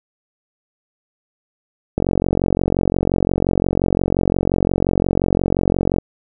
click train, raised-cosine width 2 ms, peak -3 dBFS, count 184, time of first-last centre 1.98-5.984 s, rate 45.7 Hz, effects none

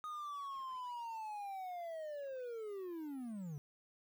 triangle linear sweep, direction down, 1244.5 to 138.59 Hz, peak -40 dBFS, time 0.04-3.58 s, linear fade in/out 0 ms, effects 11-bit

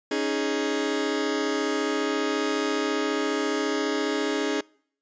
sawtooth chord, C# suspended second, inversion none, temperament just, 277.2 / 311.8 / 415.8 Hz, C#4 / D#4 / G#4, 0 / +4 / +2 cents, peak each -25 / -25 / -23 dBFS, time 0.11-4.61 s, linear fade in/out 5 ms, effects noise-tail reverb RT60 0.6 s tail -26 dB re dry + resampled to 16000 Hz

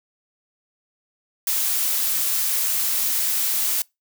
blue noise, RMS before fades -22 dBFS, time 1.47-3.82 s, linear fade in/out 2 ms, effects noise-tail reverb RT60 0.2 s tail -25 dB re dry

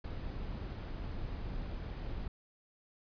brown noise, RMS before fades -40 dBFS, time 0.04-2.28 s, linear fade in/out 5 ms, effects resampled to 11025 Hz

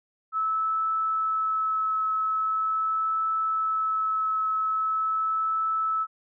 sine tone with vibrato, 1302 Hz, E6, 22 cents flat, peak -23 dBFS, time 0.32-6.07 s, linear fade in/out 50 ms, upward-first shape triangle, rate 0.42 Hz, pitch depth 11 cents each way, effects none

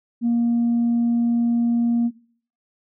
sine tone, 235.5 Hz, A#3, 18 cents sharp, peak -15 dBFS, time 0.21-2.11 s, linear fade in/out 50 ms, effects noise-tail reverb RT60 0.5 s tail -18 dB re dry + tanh soft clip ceiling -14 dBFS

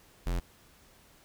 square tone, 43.65 Hz, F1, in tune, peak -29 dBFS, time 0.26-0.4 s, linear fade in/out 10 ms, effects pink hiss -60 dBFS RMS until 1.24 s

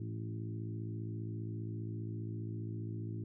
harmonic tone with a mistuned harmonic, 55 Hz, A1, in tune, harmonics 2 / 3 / 4 / 5 / 6 / 7, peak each -39 / -48 / -50 / -50 / -48 / -55 dBFS, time 0-3.24 s, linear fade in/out 5 ms, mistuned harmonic 3, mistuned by +50 cents, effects none

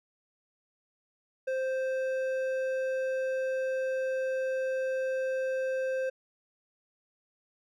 sine tone with hard clipping, 523.3 Hz, C5, in tune, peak -30 dBFS, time 1.47-6.1 s, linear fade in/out 10 ms, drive 8 dB, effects none

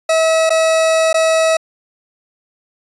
40% pulse tone with dropouts, 645 Hz, E5, 38 cents flat, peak -10 dBFS, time 0.09-1.57 s, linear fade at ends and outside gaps 5 ms, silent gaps 0.495-0.503 / 1.13-1.142 s, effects resampled to 24000 Hz

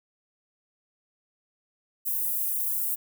white high-pass noise, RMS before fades -28 dBFS, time 2.05-2.96 s, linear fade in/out 20 ms, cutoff 11000 Hz, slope 24 dB/octave, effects none

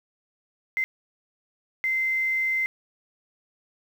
sine tone bursts at uneven times, 2075 Hz, C7, 15 cents flat, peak -22 dBFS, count 2, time 0.77-0.84 / 1.84-2.66 s, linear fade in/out 0 ms, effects 8-bit

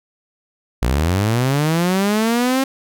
sawtooth linear sweep, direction up, 54.6 to 270.8 Hz, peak -11 dBFS, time 0.82-2.64 s, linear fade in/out 5 ms, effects none

